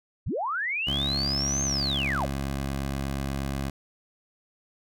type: linear two-way sweep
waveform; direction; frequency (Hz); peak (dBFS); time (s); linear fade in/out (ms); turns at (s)
sine; up then down; 36.71 to 6460 to 469.3; -26; 0.26-2.26; 10; 1.63
type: tone with pitch glide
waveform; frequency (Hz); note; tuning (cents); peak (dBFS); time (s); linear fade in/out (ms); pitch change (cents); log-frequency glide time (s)
15% pulse; 69.1 to 68.39; C#2 to C#2; -5 to -23; -22; 0.87-3.7; 5; -18; 1.06-2.73
effects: none